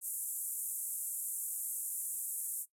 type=band-pass noise; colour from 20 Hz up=white; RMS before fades=-39 dBFS; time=0.01-2.66 s; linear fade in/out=50 ms; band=7800 to 13000 Hz; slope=48 dB/octave; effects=noise-tail reverb RT60 0.1 s tail -17 dB re dry